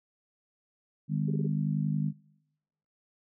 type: harmonic tone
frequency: 50.8 Hz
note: G#1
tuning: 38 cents flat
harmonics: 3 / 4 / 5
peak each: -28 / -32 / -38 dBFS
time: 1.08-2.13 s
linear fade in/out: 50 ms
type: tone bursts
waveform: sine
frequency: 397.4 Hz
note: G4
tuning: 24 cents sharp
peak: -35 dBFS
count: 4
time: 1.28-1.468 s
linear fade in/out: 5 ms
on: 26 ms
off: 28 ms
effects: noise-tail reverb RT60 0.9 s tail -23 dB re dry